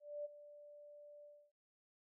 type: tone with ADSR envelope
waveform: sine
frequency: 587.3 Hz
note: D5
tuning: in tune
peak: -40 dBFS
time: 0-1.52 s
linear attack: 250 ms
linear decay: 20 ms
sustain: -15 dB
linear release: 280 ms
effects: none